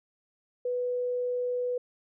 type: tone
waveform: sine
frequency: 493.9 Hz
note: B4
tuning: in tune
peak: -27 dBFS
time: 0.65-1.78 s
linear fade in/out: 5 ms
effects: none